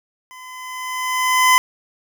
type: tone with level ramp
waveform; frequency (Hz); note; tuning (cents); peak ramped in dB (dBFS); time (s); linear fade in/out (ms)
25% pulse; 1018; C6; -48; -34 to -5; 0.31-1.58; 0
effects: none